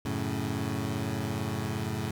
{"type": "chord", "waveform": "20% pulse", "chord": "F# minor", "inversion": "none", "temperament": "equal", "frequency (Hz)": [92.5, 110, 138.59], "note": ["F#2", "A2", "C#3"], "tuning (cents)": [0, 0, 0], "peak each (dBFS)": [-31, -28, -30], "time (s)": [0.05, 2.11], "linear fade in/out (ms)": 5, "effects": []}